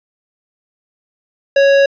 sine tone with hard clipping, 554.4 Hz, C#5, in tune, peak -9 dBFS, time 1.56-1.86 s, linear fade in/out 5 ms, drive 13 dB, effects resampled to 16000 Hz

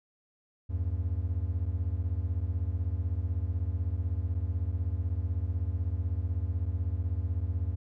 triangle beating tone pair, 78.7 / 94.7 Hz, D#2 / F#2, +20 / +41 cents, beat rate 16 Hz, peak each -29 dBFS, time 0.69-7.76 s, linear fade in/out 20 ms, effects none

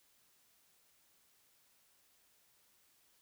silence, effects white hiss -71 dBFS RMS until 3.21 s

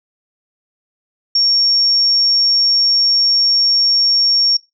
sine tone, 5520 Hz, F8, 21 cents flat, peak -10 dBFS, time 1.35-4.57 s, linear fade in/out 5 ms, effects noise-tail reverb RT60 0.2 s tail -20 dB re dry

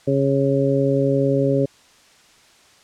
harmonic tone, 137.6 Hz, C#3, 12 cents flat, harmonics 1 / 2 / 3 / 4, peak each -21 / -21 / -21 / -21 dBFS, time 0.07-1.66 s, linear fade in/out 10 ms, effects white hiss -52 dBFS RMS until 2.83 s + low-pass 7000 Hz 12 dB/octave

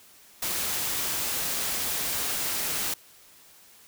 white noise, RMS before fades -29 dBFS, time 0.42-2.94 s, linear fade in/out 5 ms, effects white hiss -54 dBFS RMS until 3.87 s

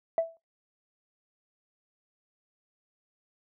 sine tone with exponential decay, 659.3 Hz, E5, in tune, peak -18 dBFS, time 0.18-0.37 s, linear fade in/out 1 ms, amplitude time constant 41 ms, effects noise-tail reverb RT60 0.2 s tail -21 dB re dry + tanh soft clip ceiling -17 dBFS

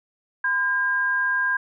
sine tone pair together, 1015.5 / 1612 Hz, B5 / G6, +48 / +48 cents, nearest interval minor sixth, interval 800 cents, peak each -28 / -20 dBFS, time 0.44-1.57 s, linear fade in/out 5 ms, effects none

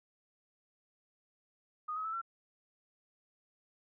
sine tone with pitch steps, 1236 / 1273.7 / 1312.5 / 1352.5 Hz, D#6 / D#6 / E6 / E6, -12 / +40 / -8 / +44 cents, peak -35 dBFS, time 1.88-2.216 s, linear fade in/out 10 ms, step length 84 ms, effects none

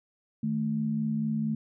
sine tone pair together, 154.9 / 219.3 Hz, D#3 / A3, -7 / -6 cents, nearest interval tritone, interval 601 cents, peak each -32 / -27 dBFS, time 0.43-1.55 s, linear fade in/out 5 ms, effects none

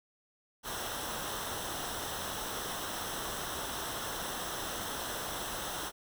pink noise with comb filter, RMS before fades -38 dBFS, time 0.63-5.92 s, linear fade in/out 50 ms, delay 0.43 ms, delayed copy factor -0.65, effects none

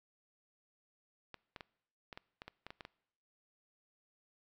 clicks, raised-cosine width 0.3 ms, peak -30 dBFS, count 11, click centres 1.343 / 1.562 / 1.608 / 2.128 / 2.175 / 2.419 / 2.48 / 2.666 / 2.705 / 2.808 / 2.851 s, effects noise-tail reverb RT60 0.8 s tail -23 dB re dry

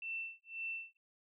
sine tone with tremolo, 2680 Hz, E7, 28 cents sharp, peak -37 dBFS, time 0.02-0.97 s, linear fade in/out 2 ms, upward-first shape sine, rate 1.9 Hz, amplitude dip 100%, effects none

